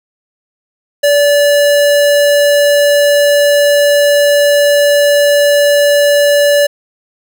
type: tone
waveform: square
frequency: 578 Hz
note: D5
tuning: 28 cents flat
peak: -7 dBFS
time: 1.03-6.67 s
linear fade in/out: 10 ms
effects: none